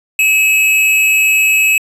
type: tone with amplitude modulation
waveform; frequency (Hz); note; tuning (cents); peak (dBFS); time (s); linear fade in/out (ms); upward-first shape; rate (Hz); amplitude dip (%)
square; 2585; E7; -34; -7; 0.19-1.78; 2; sine; 258; 45
effects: resampled to 32000 Hz